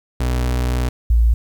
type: tone pair in turn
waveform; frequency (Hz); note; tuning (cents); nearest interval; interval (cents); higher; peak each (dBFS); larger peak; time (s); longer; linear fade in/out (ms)
35% pulse / sine; 61.74 / 57.43; B1 / A#1; 0 / -25; minor second; 125; first; -15 / -10; second; 0.2-0.89 / 1.1-1.34; first; 5
effects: 8-bit